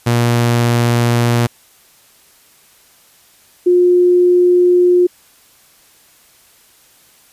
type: tone pair in turn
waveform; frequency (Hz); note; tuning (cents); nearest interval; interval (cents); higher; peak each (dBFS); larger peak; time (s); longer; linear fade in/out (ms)
sawtooth / sine; 119 / 356.6; A#2 / F4; +36 / +36; octave + perfect fifth; 1900; second; -7; neither; 0.06-1.47 / 3.66-5.07; neither; 10
effects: white hiss -49 dBFS RMS until 7.32 s + resampled to 32000 Hz